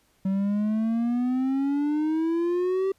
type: exponential sweep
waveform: triangle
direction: up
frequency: 190 to 390 Hz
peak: -20 dBFS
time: 0.25-2.92 s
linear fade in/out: 5 ms
effects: pink hiss -65 dBFS RMS until 2.98 s + resampled to 32000 Hz